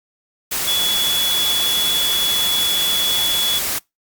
sine tone in noise, 3400 Hz, G#7, 40 cents sharp, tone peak -17 dBFS, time 0.67-3.59 s, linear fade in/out 10 ms, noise white, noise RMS -22 dBFS, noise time 0.51-3.79 s, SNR +2 dB, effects noise-tail reverb RT60 0.2 s tail -26 dB re dry + Opus 48 kbps

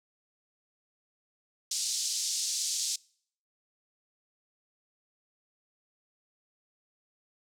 pink band-pass noise, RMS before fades -32 dBFS, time 1.71-2.96 s, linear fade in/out 5 ms, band 4600 to 8100 Hz, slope 24 dB/octave, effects noise-tail reverb RT60 0.6 s tail -25 dB re dry

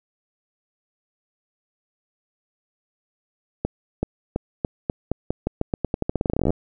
accelerating click train, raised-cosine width 2 ms, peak -8 dBFS, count 28, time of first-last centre 3.65-6.505 s, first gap 380 ms, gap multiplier 0.87, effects none

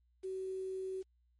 sine tone with quantisation, 378.4 Hz, F#4, 39 cents sharp, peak -37 dBFS, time 0.23-1.03 s, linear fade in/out 20 ms, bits 10, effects added 60 Hz sine -69 dBFS peak until 1.39 s + MP3 48 kbps

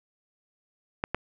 clicks, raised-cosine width 0.5 ms, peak -12 dBFS, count 2, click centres 1.039 / 1.146 s, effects none

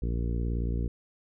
harmonic tone, 58.27 Hz, A#1, in tune, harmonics 1 / 2 / 3 / 4 / 5 / 6 / 7 / 8, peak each -28 / -34 / -38 / -40 / -42 / -44 / -45 / -46 dBFS, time 0.02-0.88 s, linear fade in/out 5 ms, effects none

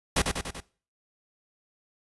pink noise with echo, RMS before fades -23 dBFS, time 0.16-0.22 s, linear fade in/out 5 ms, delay 96 ms, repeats 4, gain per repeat -4 dB, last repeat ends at 0.604 s, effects noise-tail reverb RT60 0.4 s tail -20 dB re dry + resampled to 24000 Hz

